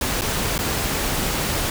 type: noise with dropouts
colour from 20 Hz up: pink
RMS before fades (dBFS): -23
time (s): 0.01-1.7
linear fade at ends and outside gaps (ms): 2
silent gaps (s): 0.211-0.218 / 0.58-0.589
effects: none